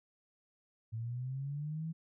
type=linear sweep; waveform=sine; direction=up; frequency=110 to 164.81 Hz; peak=-36 dBFS; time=0.92-1.93 s; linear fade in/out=20 ms; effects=none